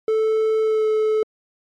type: tone with pitch glide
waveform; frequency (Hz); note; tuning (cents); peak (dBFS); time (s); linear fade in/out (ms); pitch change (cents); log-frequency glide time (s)
triangle; 438.7 to 433.2; A4 to A4; -5 to -27; -14; 0.08-1.23; 2; -22; 0.62-0.87
effects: MP3 64 kbps